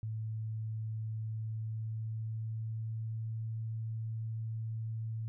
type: tone with pitch glide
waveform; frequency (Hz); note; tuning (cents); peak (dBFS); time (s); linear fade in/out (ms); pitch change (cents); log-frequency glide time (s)
sine; 110 to 111.73; A2 to A2; 0 to +27; -35; 0.03-5.28; 0; +27; 1.19-3.38
effects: none